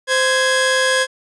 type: tone pair together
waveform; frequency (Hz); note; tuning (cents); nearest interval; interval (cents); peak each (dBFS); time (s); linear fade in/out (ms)
sawtooth; 519.3 / 1661.2; C5 / G#6; -13 / 0; octave + minor sixth; 2013; -13; 0.07-1.07; 50
effects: resampled to 24000 Hz